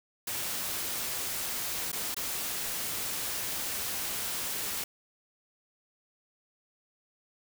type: noise with dropouts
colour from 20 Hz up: white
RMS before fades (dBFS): -34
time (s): 0.27-4.84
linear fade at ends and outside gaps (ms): 5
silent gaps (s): 1.918-1.928 / 2.145-2.165
effects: none